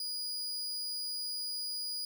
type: tone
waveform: 40% pulse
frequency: 4903 Hz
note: D#8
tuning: 26 cents flat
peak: -34 dBFS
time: 0-2.05 s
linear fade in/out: 2 ms
effects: none